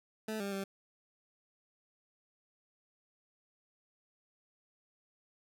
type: tone with pitch steps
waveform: 20% pulse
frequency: 217.9 / 199.2 / 195.4 Hz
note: A3 / G3 / G3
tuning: -17 / +28 / -5 cents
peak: -31 dBFS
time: 0.28-0.64 s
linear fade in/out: 5 ms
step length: 120 ms
effects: none